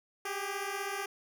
10% pulse beating tone pair, 389.7 / 405.7 Hz, G4 / G#4, -10 / -41 cents, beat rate 16 Hz, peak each -29 dBFS, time 0.25-1.06 s, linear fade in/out 5 ms, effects none

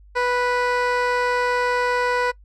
15% pulse tone with low-pass filter, 492.5 Hz, B4, 5 cents flat, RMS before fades -21 dBFS, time 0.15-2.32 s, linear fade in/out 20 ms, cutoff 4100 Hz, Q 0.52, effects noise-tail reverb RT60 0.1 s tail -23 dB re dry + added 50 Hz sine -45 dBFS peak until 2.44 s

